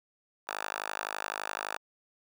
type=tone with high-pass filter; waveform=5% pulse; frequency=51.8 Hz; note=G#1; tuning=4 cents flat; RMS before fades=-37 dBFS; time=0.47-1.78 s; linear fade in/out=20 ms; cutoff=1000 Hz; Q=4.1; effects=none